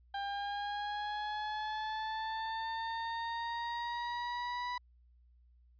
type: linear sweep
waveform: 35% pulse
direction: up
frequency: 796 to 985 Hz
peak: -34 dBFS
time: 0.14-4.78 s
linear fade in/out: 5 ms
effects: added 60 Hz sine -61 dBFS peak until 5.79 s + resampled to 11025 Hz